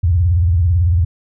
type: tone with vibrato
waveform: sine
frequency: 86 Hz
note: F2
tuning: 26 cents flat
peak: -10 dBFS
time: 0.03-1.05 s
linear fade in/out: 10 ms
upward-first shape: sine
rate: 18 Hz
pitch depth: 200 cents each way
effects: none